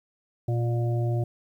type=harmonic tone with a mistuned harmonic; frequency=119 Hz; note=A#2; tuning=36 cents sharp; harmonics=1 / 3 / 5 / 6; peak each=-23 / -33 / -37 / -39 dBFS; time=0.48-1.24 s; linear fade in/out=5 ms; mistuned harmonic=3; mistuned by=-24 cents; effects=10-bit